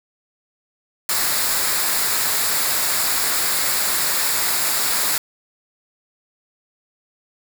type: noise with comb filter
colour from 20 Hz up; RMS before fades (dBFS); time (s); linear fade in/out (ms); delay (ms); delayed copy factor
white; -20; 1.09-5.18; 2; 0.33; -0.5
effects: none